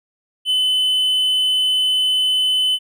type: tone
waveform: triangle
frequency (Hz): 3025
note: F#7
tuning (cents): +38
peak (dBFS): -13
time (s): 0.45-2.79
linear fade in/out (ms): 50
effects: none